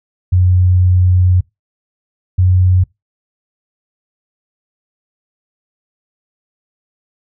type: tone pair in turn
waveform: sine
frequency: 90.9 / 91.64 Hz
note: F#2 / F#2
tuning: -30 / -16 cents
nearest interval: unison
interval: 14 cents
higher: second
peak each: -7 dBFS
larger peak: neither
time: 0.32-1.41 / 2.38-2.84 s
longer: first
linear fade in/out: 10 ms
effects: noise-tail reverb RT60 0.2 s tail -24 dB re dry